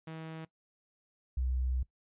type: tone pair in turn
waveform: sawtooth / sine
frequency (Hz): 160.5 / 63.55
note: E3 / C2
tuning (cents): -46 / -50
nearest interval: octave + major third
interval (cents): 1604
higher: first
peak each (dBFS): -37 / -29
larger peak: second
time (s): 0.07-0.45 / 1.37-1.83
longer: second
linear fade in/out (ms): 5
effects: noise-tail reverb RT60 0.1 s tail -19 dB re dry + resampled to 8000 Hz